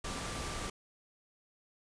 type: tone in noise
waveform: sine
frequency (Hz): 1174.7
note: D6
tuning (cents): 0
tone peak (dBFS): -48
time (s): 0.04-0.7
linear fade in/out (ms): 5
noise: pink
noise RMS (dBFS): -39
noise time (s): 0.04-0.7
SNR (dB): -12
effects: resampled to 22050 Hz